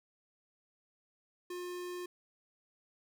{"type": "tone", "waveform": "square", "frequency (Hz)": 356.8, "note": "F4", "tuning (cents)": 37, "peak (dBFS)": -40, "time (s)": [1.5, 2.06], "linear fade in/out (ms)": 5, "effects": []}